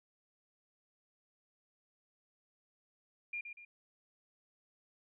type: tone with echo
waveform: sine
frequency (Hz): 2401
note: D7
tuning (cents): +38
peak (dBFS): -37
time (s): 3.33-3.41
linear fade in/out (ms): 5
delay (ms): 120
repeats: 2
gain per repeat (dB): -7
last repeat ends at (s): 3.65
effects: none